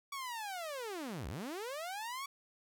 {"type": "linear two-way sweep", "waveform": "sawtooth", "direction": "down then up", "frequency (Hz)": [1141, 55.7, 1141], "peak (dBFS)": -36, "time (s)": [0.12, 2.26], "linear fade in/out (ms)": 5, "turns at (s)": 1.28, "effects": []}